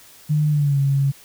sine tone with pitch glide, 150.9 to 138.38 Hz, D3 to C#3, +47 to -3 cents, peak -15 dBFS, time 0.29-1.12 s, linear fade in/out 20 ms, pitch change -150 cents, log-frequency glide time 0.49-0.79 s, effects white hiss -47 dBFS RMS until 1.24 s

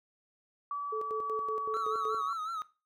sine tone with pitch glide, 1148 to 1129.6 Hz, D6 to C#6, -40 to +32 cents, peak -32 dBFS, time 0.71-2.33 s, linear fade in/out 2 ms, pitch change -28 cents, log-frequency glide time 1.04-1.99 s
sine tone with tremolo, 436.6 Hz, A4, 13 cents flat, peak -33 dBFS, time 0.92-2.22 s, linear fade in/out 10 ms, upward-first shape square, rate 5.3 Hz, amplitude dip 75%
triangle tone with vibrato, 1302 Hz, E6, 22 cents flat, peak -32 dBFS, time 1.74-2.62 s, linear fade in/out 0 ms, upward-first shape sine, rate 5.5 Hz, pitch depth 78 cents each way
effects noise-tail reverb RT60 0.3 s tail -17 dB re dry

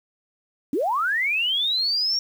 sine linear sweep, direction up, 246.9 to 5600 Hz, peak -20 dBFS, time 0.73-2.19 s, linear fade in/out 2 ms, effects 8-bit

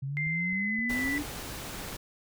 sine exponential sweep, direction up, 132.8 to 300 Hz, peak -31 dBFS, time 0.02-1.23 s, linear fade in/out 10 ms
sine tone with pitch glide, 2093 to 1975.5 Hz, C7 to B6, 0 to 0 cents, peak -29 dBFS, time 0.17-1.18 s, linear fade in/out 0 ms, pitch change -100 cents, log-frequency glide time 0.27-1.06 s
click train, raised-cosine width 5 ms, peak -38 dBFS, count 5, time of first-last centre 0.27-1.312 s, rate 3.84 Hz
pink noise, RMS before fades -39 dBFS, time 0.89-1.97 s, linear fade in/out 10 ms
effects none

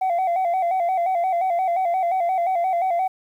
sine tone with vibrato, 720 Hz, F#5, 47 cents flat, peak -16 dBFS, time 0.01-3.08 s, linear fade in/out 10 ms, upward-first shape square, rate 5.7 Hz, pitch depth 81 cents each way, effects tanh soft clip ceiling -17 dBFS + 9-bit

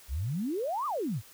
sine exponential two-way sweep, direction up then down, 56.5 to 1244.5 to 93.1 Hz, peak -29 dBFS, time 0.08-1.22 s, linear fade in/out 50 ms, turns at 0.86 s, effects white hiss -54 dBFS RMS until 1.33 s

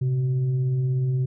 sine tone with frequency modulation, 130.81 Hz, C3, in tune, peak -20 dBFS, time 0.01-1.26 s, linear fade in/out 10 ms, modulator 245 Hz, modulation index 0.28, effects none

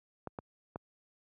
clicks, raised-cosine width 1 ms, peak -25 dBFS, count 3, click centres 0.273 / 0.388 / 0.759 s, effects high-pass 80 Hz 12 dB/octave

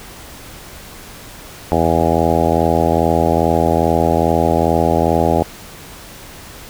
harmonic tone, 82.41 Hz, E2, in tune, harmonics 1 / 2 / 3 / 4 / 5 / 6 / 7 / 8 / 9 / 10, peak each -21 / -21 / -21 / -21 / -21 / -21 / -21 / -21 / -21 / -21 dBFS, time 1.72-5.43 s, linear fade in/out 0 ms, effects pink hiss -36 dBFS RMS until 6.69 s

